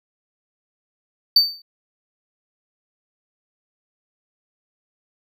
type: tone with exponential decay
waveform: triangle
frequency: 4582 Hz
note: D8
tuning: 44 cents flat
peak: -6 dBFS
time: 1.36-1.62 s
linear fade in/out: 5 ms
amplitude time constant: 55 ms
effects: none